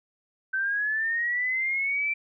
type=linear sweep; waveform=sine; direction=up; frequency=1533 to 2349 Hz; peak=-24 dBFS; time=0.53-2.14 s; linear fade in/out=10 ms; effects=none